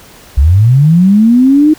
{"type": "linear sweep", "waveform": "sine", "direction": "up", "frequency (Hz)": [61.74, 314.3], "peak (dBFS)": -3, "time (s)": [0.37, 1.74], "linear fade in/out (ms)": 10, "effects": ["pink hiss -37 dBFS RMS until 1.78 s"]}